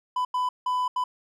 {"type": "tone bursts at uneven times", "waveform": "triangle", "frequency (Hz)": 1000, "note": "B5", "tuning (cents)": 21, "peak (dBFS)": -21, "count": 4, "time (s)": [[0.16, 0.25], [0.34, 0.49], [0.66, 0.88], [0.96, 1.04]], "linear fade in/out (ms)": 5, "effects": []}